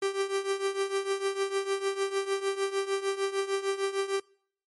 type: tone with tremolo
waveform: 45% pulse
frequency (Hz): 392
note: G4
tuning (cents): 0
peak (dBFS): -24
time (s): 0.02-4.2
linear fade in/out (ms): 5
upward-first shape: triangle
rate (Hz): 6.6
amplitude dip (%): 85
effects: noise-tail reverb RT60 0.6 s tail -25 dB re dry + MP3 48 kbps